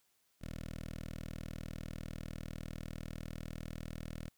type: tone with notch filter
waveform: 10% pulse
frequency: 40.05 Hz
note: E1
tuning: 49 cents flat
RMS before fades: -44 dBFS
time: 0.41-4.29 s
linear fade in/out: 10 ms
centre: 920 Hz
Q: 1.4
effects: white hiss -75 dBFS RMS until 4.37 s